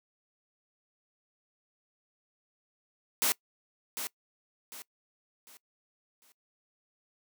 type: noise with echo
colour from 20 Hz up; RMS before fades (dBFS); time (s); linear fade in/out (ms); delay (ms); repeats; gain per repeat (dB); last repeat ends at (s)
white; -27; 3.22-3.32; 0; 750; 4; -9; 6.32
effects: noise-tail reverb RT60 0.1 s tail -22 dB re dry + high-pass 200 Hz 12 dB/octave